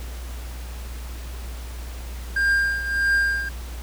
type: tone with tremolo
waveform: triangle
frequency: 1600 Hz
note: G6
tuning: 35 cents sharp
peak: -14 dBFS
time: 2.36-3.49 s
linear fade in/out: 5 ms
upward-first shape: triangle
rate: 1.6 Hz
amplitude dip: 75%
effects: added 60 Hz sine -31 dBFS peak until 3.82 s + pink hiss -42 dBFS RMS until 3.82 s